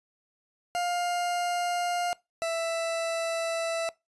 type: tone pair in turn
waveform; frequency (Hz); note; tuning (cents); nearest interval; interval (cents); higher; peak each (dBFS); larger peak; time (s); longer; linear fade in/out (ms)
40% pulse; 705 / 661.8; F5 / E5; +16 / +7; minor second; 109; first; -26; neither; 0.75-2.13 / 2.42-3.89; second; 0
effects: noise-tail reverb RT60 0.2 s tail -21 dB re dry + resampled to 24000 Hz